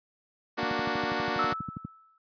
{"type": "chord", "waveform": "10% pulse", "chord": "Bb augmented", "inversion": "none", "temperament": "equal", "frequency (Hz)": [233.1, 293.7, 370], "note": ["Bb3", "D4", "F#4"], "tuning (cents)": [0, 0, 0], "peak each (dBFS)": -24, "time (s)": [0.57, 1.54], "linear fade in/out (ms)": 20}
{"type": "click train", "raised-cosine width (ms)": 5, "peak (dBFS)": -19, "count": 16, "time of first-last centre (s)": [0.63, 1.85], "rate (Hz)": 12.3}
{"type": "tone with exponential decay", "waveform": "sine", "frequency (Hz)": 1310, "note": "E6", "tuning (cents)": -11, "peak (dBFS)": -24, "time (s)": [1.39, 2.18], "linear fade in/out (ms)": 2, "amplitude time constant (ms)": 170}
{"effects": ["high-pass 150 Hz 12 dB/octave", "resampled to 11025 Hz"]}